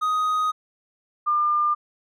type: tone pair in turn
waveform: triangle / sine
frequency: 1250 / 1200.3 Hz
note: D#6 / D6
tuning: +8 / +37 cents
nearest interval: minor second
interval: 71 cents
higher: first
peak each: -18 dBFS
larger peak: neither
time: 0.01-0.52 / 1.26-1.75 s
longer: first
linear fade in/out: 20 ms
effects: none